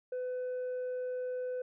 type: tone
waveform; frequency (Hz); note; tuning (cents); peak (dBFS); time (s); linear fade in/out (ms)
sine; 503; B4; +32; -31; 0.12-1.62; 5
effects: tanh soft clip ceiling -33 dBFS